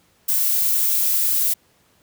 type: noise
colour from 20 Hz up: violet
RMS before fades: -19 dBFS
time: 0.28-1.54 s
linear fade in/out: 10 ms
effects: pink hiss -59 dBFS RMS until 2.02 s + high-pass 80 Hz 12 dB/octave